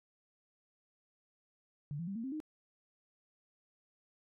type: tone with pitch steps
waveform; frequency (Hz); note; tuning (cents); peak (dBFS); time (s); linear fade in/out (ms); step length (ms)
sine; 145.5 / 169.08 / 196.48 / 228.3 / 265.3 / 308.3; D3 / E3 / G3 / A#3 / C4 / D#4; -16 / +44 / +4 / -36 / +24 / -16; -37; 1.91-2.402; 0; 82
effects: none